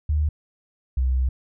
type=tone pair in turn; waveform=sine; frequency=75.3 / 64.32 Hz; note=D2 / C2; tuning=+44 / -29 cents; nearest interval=minor third; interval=273 cents; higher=first; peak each=-18 dBFS; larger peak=neither; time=0.09-0.29 / 0.97-1.29 s; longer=second; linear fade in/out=5 ms; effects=none